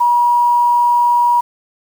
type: tone with quantisation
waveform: sine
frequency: 961 Hz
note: B5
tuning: 48 cents flat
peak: -9 dBFS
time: 0-1.41 s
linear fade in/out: 10 ms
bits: 6
effects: none